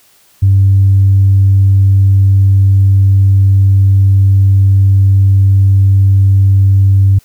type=tone; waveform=sine; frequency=97.5 Hz; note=G2; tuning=9 cents flat; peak=-3 dBFS; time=0.42-7.19 s; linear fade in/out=10 ms; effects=tanh soft clip ceiling 0 dBFS + white hiss -48 dBFS RMS until 7.24 s